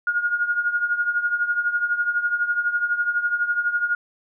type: tone with tremolo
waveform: sine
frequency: 1430 Hz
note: F6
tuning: 41 cents sharp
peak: -16 dBFS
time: 0.07-3.95 s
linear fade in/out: 2 ms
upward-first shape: triangle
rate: 12 Hz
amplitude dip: 80%
effects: none